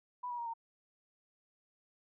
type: tone with pitch steps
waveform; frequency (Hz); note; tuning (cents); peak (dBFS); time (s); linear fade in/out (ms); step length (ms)
sine; 987.8 / 964.1 / 941 / 918.5; B5 / B5 / A#5 / A#5; 0 / -42 / +16 / -26; -37; 0.23-0.538; 10; 77
effects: none